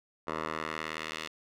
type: tone with band-pass filter sweep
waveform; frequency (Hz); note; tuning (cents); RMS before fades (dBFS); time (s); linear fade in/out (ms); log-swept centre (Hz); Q
10% pulse; 78.8; D#2; +23; -37; 0.27-1.28; 10; 1000 to 3100; 1.1
effects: none